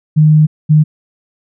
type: tone pair in turn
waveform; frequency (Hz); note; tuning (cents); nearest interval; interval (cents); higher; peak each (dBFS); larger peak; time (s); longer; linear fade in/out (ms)
sine; 153.7 / 153.03; D#3 / D#3; -21 / -28; unison; 7; first; -4; neither; 0.16-0.47 / 0.69-0.84; first; 20
effects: none